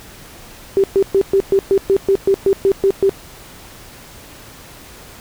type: tone bursts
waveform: sine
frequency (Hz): 390.9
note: G4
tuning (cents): -5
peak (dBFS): -9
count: 13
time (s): 0.77-3.094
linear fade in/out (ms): 0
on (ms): 68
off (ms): 120
effects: pink hiss -39 dBFS RMS until 5.2 s